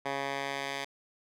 10% pulse tone with band-pass filter sweep, 138.59 Hz, C#3, in tune, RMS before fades -35 dBFS, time 0.05-0.85 s, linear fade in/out 10 ms, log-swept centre 1300 to 2800 Hz, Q 0.74, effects none

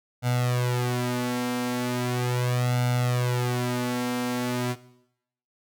sawtooth tone with flanger, 123.47 Hz, B2, in tune, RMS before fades -26 dBFS, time 0.22-4.76 s, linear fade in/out 50 ms, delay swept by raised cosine 1.4 to 3.8 ms, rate 0.38 Hz, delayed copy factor +0.95, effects noise-tail reverb RT60 0.8 s tail -18 dB re dry

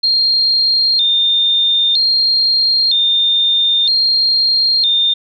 sine tone with vibrato, 3907 Hz, B7, 19 cents flat, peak -10 dBFS, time 0.03-5.14 s, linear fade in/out 10 ms, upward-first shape square, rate 0.52 Hz, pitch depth 130 cents each way, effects none

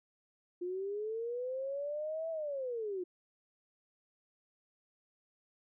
sine linear two-way sweep, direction up then down, 349.2 to 659.3 to 349.2 Hz, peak -35 dBFS, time 0.61-3.04 s, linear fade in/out 10 ms, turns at 2.3 s, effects none

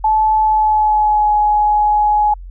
sine tone with pitch glide, 866 to 840.4 Hz, A5 to G#5, -28 to +20 cents, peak -10 dBFS, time 0.04-2.34 s, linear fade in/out 5 ms, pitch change -52 cents, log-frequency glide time 0.4-1.33 s, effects added 44 Hz sine -29 dBFS peak until 2.5 s

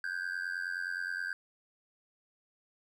triangle tone with amplitude modulation, 1569 Hz, G6, 1 cent sharp, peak -28 dBFS, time 0.04-1.33 s, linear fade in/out 2 ms, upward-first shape sine, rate 89.5 Hz, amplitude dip 95%, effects none

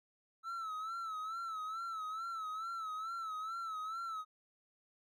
triangle tone with vibrato, 1312 Hz, E6, 9 cents flat, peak -37 dBFS, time 0.43-4.25 s, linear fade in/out 50 ms, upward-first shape sine, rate 2.3 Hz, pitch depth 75 cents each way, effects none

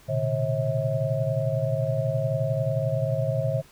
sine tone cluster, 117.7 / 129.2 / 148.5 / 540 / 644 Hz, A#2 / C3 / D3 / C#5 / E5, +17 / -21 / +20 / -45 / -41 cents, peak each -29 dBFS, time 0.08-3.62 s, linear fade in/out 20 ms, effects pink hiss -54 dBFS RMS until 3.71 s

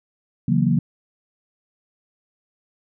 sine chord, F# dominant seventh, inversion second, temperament equal, 138.59 / 164.81 / 185 / 233.1 Hz, C#3 / E3 / F#3 / A#3, 0 / 0 / 0 / 0 cents, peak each -21 dBFS, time 0.48-0.79 s, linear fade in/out 5 ms, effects none

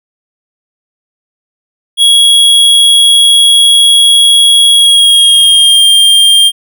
square tone with pitch glide, 3322 to 3200 Hz, G#7 to G7, 0 to +35 cents, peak -3 dBFS, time 1.97-6.52 s, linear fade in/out 50 ms, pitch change -65 cents, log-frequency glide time 4.72-5.85 s, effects none

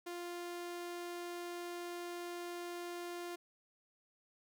sawtooth tone, 349.2 Hz, F4, in tune, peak -38 dBFS, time 0.06-3.36 s, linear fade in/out 10 ms, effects none

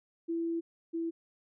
sine tone pair in turn, 333.4 / 331.5 Hz, E4 / E4, +20 / +10 cents, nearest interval unison, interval 10 cents, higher first, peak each -30 / -31 dBFS, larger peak first, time 0.28-0.61 / 0.93-1.11 s, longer first, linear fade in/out 20 ms, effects none

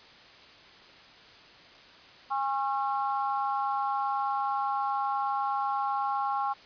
harmonic tone, 271.9 Hz, C#4, 33 cents flat, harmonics 3 / 4 / 5, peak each -29 / -31 / -36 dBFS, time 2.3-6.54 s, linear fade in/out 20 ms, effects white hiss -52 dBFS RMS until 6.65 s + resampled to 11025 Hz

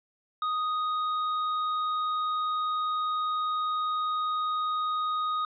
sine tone with tanh clipping, 1245 Hz, D#6, 1 cent sharp, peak -28 dBFS, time 0.42-5.45 s, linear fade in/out 2 ms, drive 9 dB, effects resampled to 11025 Hz

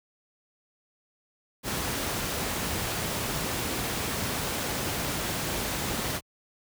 pink noise, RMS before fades -30 dBFS, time 1.63-6.21 s, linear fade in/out 50 ms, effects high-pass 60 Hz 12 dB/octave

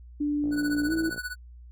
sine tone with pitch glide, 293.4 to 323.7 Hz, D4 to E4, -2 to -31 cents, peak -24 dBFS, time 0.2-1.1 s, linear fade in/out 10 ms, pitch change +171 cents, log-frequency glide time 0.86-0.92 s
click train, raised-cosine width 2 ms, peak -28 dBFS, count 44, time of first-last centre 0.44-1.179 s, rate 58.2 Hz
square tone with tremolo, 1480 Hz, F#6, in tune, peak -29 dBFS, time 0.51-1.36 s, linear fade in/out 50 ms, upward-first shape triangle, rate 15 Hz, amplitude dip 95%
effects added 60 Hz sine -44 dBFS peak until 1.71 s

